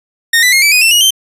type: tone with pitch steps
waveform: sawtooth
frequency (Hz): 1844 / 1987.8 / 2143 / 2310 / 2490 / 2684 / 2894 / 3119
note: A#6 / B6 / C7 / D7 / D#7 / E7 / F#7 / G7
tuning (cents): -19 / +11 / +41 / -29 / +1 / +31 / -39 / -9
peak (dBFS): -3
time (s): 0.33-1.106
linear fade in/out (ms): 5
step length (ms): 97
effects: resampled to 32000 Hz